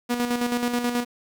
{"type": "tone with tremolo", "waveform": "sawtooth", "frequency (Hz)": 242, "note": "B3", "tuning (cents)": -35, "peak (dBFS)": -17, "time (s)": [0.09, 1.05], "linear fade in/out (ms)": 20, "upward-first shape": "square", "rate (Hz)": 9.3, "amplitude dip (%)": 50, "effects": ["9-bit"]}